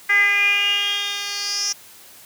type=tone with band-pass filter sweep; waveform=10% pulse; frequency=405.1 Hz; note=G#4; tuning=43 cents flat; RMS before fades=-20 dBFS; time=0.09-1.73 s; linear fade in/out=10 ms; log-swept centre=1900 to 5600 Hz; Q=8.5; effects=white hiss -45 dBFS RMS until 2.25 s + high-pass 60 Hz 12 dB/octave